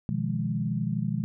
sine chord, F half-diminished seventh, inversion second, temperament equal, 123.47 / 155.56 / 174.61 / 207.7 Hz, Cb3 / Eb3 / F3 / Ab3, 0 / 0 / 0 / 0 cents, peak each -31 / -31 / -32 / -31 dBFS, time 0.09-1.24 s, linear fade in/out 0 ms, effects none

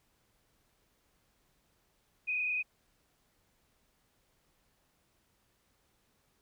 sine tone with frequency modulation, 2489 Hz, D#7, in tune, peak -30 dBFS, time 2.27-2.63 s, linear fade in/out 20 ms, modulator 29.3 Hz, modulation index 1.8, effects pink hiss -73 dBFS RMS until 6.41 s

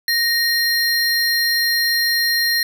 square tone pair together, 1864.7 / 4186 Hz, A#6 / C8, 0 / 0 cents, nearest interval octave + major second, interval 1400 cents, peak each -19 dBFS, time 0.08-2.63 s, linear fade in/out 2 ms, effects none

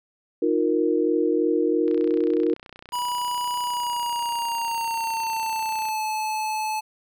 sine chord, Eb suspended second, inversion none, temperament equal with one note detuned, 311.1 / 354.1 / 466.2 Hz, Eb4 / F4 / Bb4, 0 / +24 / 0 cents, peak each -23 dBFS, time 0.42-2.54 s, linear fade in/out 5 ms
click train, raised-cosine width 0.3 ms, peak -26 dBFS, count 124, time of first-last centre 1.88-5.887 s, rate 30.7 Hz
square tone with pitch glide, 977 to 865.4 Hz, B5 to A5, -19 to -29 cents, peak -25 dBFS, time 2.92-6.81 s, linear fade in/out 20 ms, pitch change -210 cents, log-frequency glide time 3.62-6.03 s
effects none

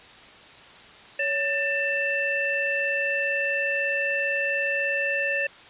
sine tone cluster, 560 / 1784 / 2661 Hz, C#5 / A6 / E7, +18 / +23 / +16 cents, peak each -29 / -26 / -27 dBFS, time 1.19-5.47 s, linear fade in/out 5 ms, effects white hiss -47 dBFS RMS until 5.69 s + resampled to 8000 Hz

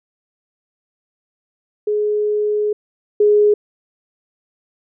sine tone pair in turn, 420 / 417.1 Hz, G#4 / G#4, +19 / +7 cents, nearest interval unison, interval 12 cents, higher first, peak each -15 / -9 dBFS, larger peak second, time 1.87-2.73 / 3.2-3.54 s, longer first, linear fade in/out 5 ms, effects none

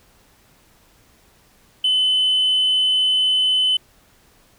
sine tone, 3028 Hz, F#7, 39 cents sharp, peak -13 dBFS, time 1.84-3.77 s, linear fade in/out 5 ms, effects tanh soft clip ceiling -12 dBFS + pink hiss -55 dBFS RMS until 4.58 s

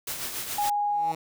white noise with tremolo, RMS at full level -31 dBFS, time 0.07-0.7 s, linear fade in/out 5 ms, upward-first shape triangle, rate 7.1 Hz, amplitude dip 55%
sine tone, 824 Hz, G#5, 14 cents flat, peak -23 dBFS, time 0.58-1.12 s, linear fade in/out 5 ms
10% pulse tone with exponential growth, 160 Hz, D#3, 49 cents sharp, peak -25 dBFS, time 0.79-1.15 s, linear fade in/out 5 ms, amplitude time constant 77 ms
effects none

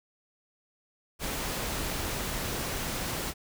pink noise, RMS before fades -33 dBFS, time 1.19-3.34 s, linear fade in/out 50 ms, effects none

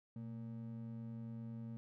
triangle ring-modulated tone, 173.7 Hz, F3, 9 cents flat, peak -39 dBFS, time 0.16-1.77 s, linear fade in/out 0 ms, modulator 53.8 Hz, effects none

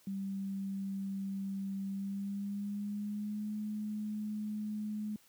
sine tone with pitch glide, 195.3 to 211.7 Hz, G3 to G#3, -6 to +33 cents, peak -35 dBFS, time 0.07-5.16 s, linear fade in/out 2 ms, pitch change +139 cents, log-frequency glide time 1.88-3.53 s, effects white hiss -65 dBFS RMS until 5.28 s + high-pass 80 Hz 12 dB/octave

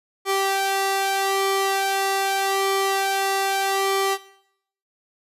sawtooth tone with flanger, 390 Hz, G4, 9 cents flat, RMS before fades -22 dBFS, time 0.25-4.18 s, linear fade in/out 50 ms, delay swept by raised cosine 0.91 to 1.47 ms, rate 0.81 Hz, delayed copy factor +0.7, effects noise-tail reverb RT60 0.7 s tail -17 dB re dry + resampled to 32000 Hz

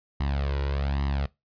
sawtooth tone with flanger, 69.7 Hz, C#2, 10 cents sharp, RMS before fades -27 dBFS, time 0.2-1.26 s, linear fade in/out 5 ms, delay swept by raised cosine 1 to 2.1 ms, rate 1.2 Hz, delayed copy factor +0.75, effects noise-tail reverb RT60 0.2 s tail -21 dB re dry + resampled to 11025 Hz

